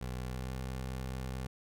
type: tone with pitch glide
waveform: 20% pulse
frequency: 62.8 to 64.57 Hz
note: B1 to C2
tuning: +30 to -22 cents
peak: -32 dBFS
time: 0.01-1.47 s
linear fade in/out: 5 ms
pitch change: +48 cents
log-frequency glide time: 0.25-0.52 s
effects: none